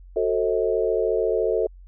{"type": "chord", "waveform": "sine", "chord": "F# diminished seventh", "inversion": "none", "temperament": "just", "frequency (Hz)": [370, 444, 532.8, 639.4], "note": ["F#4", "A4", "C5", "Eb5"], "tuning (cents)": [0, 16, 31, 47], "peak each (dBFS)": [-26, -22, -27, -27], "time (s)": [0.16, 1.67], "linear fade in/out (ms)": 5, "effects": ["added 45 Hz sine -42 dBFS peak until 1.87 s"]}